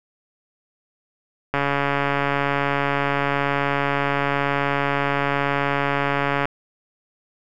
click train, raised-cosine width 0.5 ms, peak -6 dBFS, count 694, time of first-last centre 1.54-6.455 s, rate 141 Hz, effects none

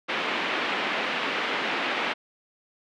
white band-pass noise, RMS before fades -28 dBFS, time 0.08-2.14 s, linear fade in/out 20 ms, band 210 to 2900 Hz, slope 24 dB/octave, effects none

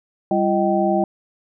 sine tone cluster, 197.4 / 342.1 / 622 / 773 Hz, G3 / F4 / D#5 / G5, +12 / -36 / -1 / -24 cents, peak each -21 dBFS, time 0.31-1.04 s, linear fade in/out 2 ms, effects none

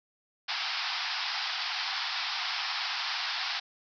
white band-pass noise, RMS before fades -33 dBFS, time 0.48-3.6 s, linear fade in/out 10 ms, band 710 to 5300 Hz, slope 96 dB/octave, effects none

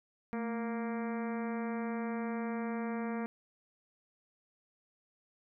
harmonic tone with a mistuned harmonic, 233.1 Hz, A#3, in tune, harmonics 1 / 2 / 3 / 4 / 5 / 6 / 7 / 8 / 9 / 10, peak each -35 / -41 / -45 / -47 / -49 / -51 / -52 / -53 / -54 / -55 dBFS, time 0.33-3.26 s, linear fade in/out 0 ms, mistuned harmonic 1, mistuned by -66 cents, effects none

